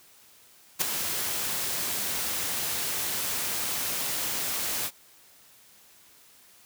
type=noise with ADSR envelope; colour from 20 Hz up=white; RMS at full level=-22 dBFS; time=0.79-4.91 s; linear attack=27 ms; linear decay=3 ms; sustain=-8 dB; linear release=54 ms; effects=white hiss -56 dBFS RMS until 6.65 s + high-pass 60 Hz 12 dB/octave